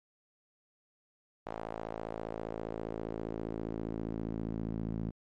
sawtooth tone with band-pass filter sweep, 55 Hz, A1, in tune, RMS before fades -38 dBFS, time 1.46-5.11 s, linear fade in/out 10 ms, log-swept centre 750 to 200 Hz, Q 1.5, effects MP3 48 kbps

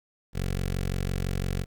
15% pulse tone with notch filter, 45.92 Hz, F#1, 12 cents flat, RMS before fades -29 dBFS, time 0.33-1.66 s, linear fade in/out 50 ms, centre 940 Hz, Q 1.3, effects 10-bit

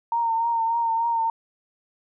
sine tone with vibrato, 920 Hz, A#5, 23 cents flat, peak -20 dBFS, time 0.12-1.3 s, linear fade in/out 2 ms, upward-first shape triangle, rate 3.4 Hz, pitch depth 39 cents each way, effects none

